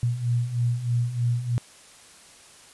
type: beating tone pair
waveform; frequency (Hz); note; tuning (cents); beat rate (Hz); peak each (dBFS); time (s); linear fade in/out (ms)
sine; 117.9 / 121.1; A#2 / B2; +20 / -34; 3.2; -28 / -23; 0.03-1.58; 0
effects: white hiss -50 dBFS RMS until 2.73 s + resampled to 24000 Hz